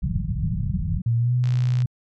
white low-pass noise, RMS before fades -24 dBFS, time 0.02-1.02 s, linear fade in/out 10 ms, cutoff 190 Hz, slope 96 dB/octave
sine tone with pitch glide, 116.54 to 124.19 Hz, A#2 to B2, 0 to +10 cents, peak -17 dBFS, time 1.06-1.86 s, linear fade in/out 5 ms, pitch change +110 cents, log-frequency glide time 1.17-1.34 s
click train, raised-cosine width 0.2 ms, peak -21 dBFS, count 24, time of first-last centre 1.44-1.821 s, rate 60.4 Hz
effects MP3 96 kbps

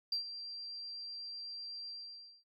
sine tone with ADSR envelope, 4723 Hz, D8, 9 cents sharp, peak -30 dBFS, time 0.12-2.44 s, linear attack 4 ms, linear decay 110 ms, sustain -12 dB, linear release 560 ms, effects tanh soft clip ceiling -26 dBFS

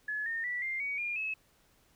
sine tone with pitch steps, 1706 / 1828.4 / 1959.7 / 2100 / 2251 / 2413 / 2586 Hz, G#6 / A#6 / B6 / C7 / C#7 / D7 / E7, +46 / -34 / -14 / +6 / +26 / +46 / -34 cents, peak -32 dBFS, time 0.08-1.34 s, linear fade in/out 5 ms, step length 180 ms, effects pink hiss -67 dBFS RMS until 1.95 s

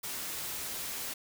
white noise, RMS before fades -38 dBFS, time 0.03-1.14 s, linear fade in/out 10 ms, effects none

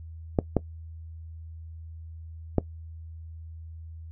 clicks, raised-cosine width 2 ms, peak -7 dBFS, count 3, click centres 0.388 / 0.567 / 2.583 s, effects noise-tail reverb RT60 0.1 s tail -19 dB re dry + added 81 Hz sine -39 dBFS peak until 4.11 s

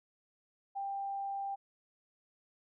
sine tone, 791 Hz, G5, 15 cents sharp, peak -35 dBFS, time 0.75-1.56 s, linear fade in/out 20 ms, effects none

